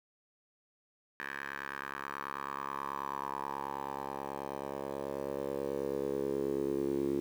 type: tone with band-pass filter sweep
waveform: 10% pulse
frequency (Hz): 69.3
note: C#2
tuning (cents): 0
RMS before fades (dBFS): -37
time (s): 1.2-7.2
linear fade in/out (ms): 0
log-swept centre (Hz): 1700 to 340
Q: 3.8
effects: 9-bit